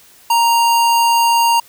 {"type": "tone", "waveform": "square", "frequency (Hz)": 932.3, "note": "A#5", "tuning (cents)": 0, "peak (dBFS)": -11, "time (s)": [0.3, 1.6], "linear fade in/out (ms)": 5, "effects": ["white hiss -46 dBFS RMS until 1.68 s"]}